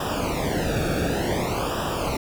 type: noise with flanger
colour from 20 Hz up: brown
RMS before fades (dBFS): -25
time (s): 0-2.17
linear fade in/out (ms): 5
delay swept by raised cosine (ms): 0.46 to 1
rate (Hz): 0.55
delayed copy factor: -1
effects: none